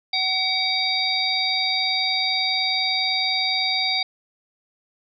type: harmonic tone with a mistuned harmonic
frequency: 754 Hz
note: F#5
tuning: 32 cents sharp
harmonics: 1 / 3 / 5 / 6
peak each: -29 / -26 / -24 / -24 dBFS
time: 0.13-4.03 s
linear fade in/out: 5 ms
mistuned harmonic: 6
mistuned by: +66 cents
effects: none